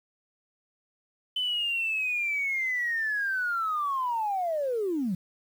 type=linear sweep; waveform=sine; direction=down; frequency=3044 to 168.2 Hz; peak=-25 dBFS; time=1.36-5.15 s; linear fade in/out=5 ms; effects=tanh soft clip ceiling -21 dBFS + 9-bit